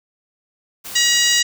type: noise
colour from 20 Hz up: white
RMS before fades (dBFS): -32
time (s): 0.84-1.42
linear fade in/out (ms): 20
type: harmonic tone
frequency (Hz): 958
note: A#5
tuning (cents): +47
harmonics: 2 / 3 / 4 / 5 / 6 / 7 / 8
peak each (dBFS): -20 / -20 / -20 / -22 / -22 / -22 / -23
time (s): 0.95-1.43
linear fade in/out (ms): 10
effects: none